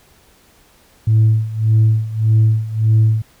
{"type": "tone with tremolo", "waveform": "sine", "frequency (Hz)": 110, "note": "A2", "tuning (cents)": 0, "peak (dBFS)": -6, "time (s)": [1.07, 3.22], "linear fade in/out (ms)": 5, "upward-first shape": "sine", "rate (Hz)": 1.7, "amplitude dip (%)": 85, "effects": ["tanh soft clip ceiling -6 dBFS", "pink hiss -51 dBFS RMS until 3.4 s"]}